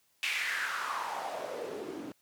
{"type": "noise with band-pass filter sweep", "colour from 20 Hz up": "white", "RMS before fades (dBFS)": -36, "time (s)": [0.23, 2.12], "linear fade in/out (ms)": 0, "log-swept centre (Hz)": [2600, 260], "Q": 4.3, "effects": ["white hiss -71 dBFS RMS until 2.21 s", "high-pass 60 Hz 12 dB/octave"]}